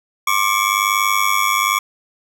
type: ring-modulated tone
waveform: 25% pulse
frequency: 1125 Hz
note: C#6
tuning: 25 cents sharp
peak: -8 dBFS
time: 0.27-1.79 s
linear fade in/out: 5 ms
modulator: 50.5 Hz
effects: none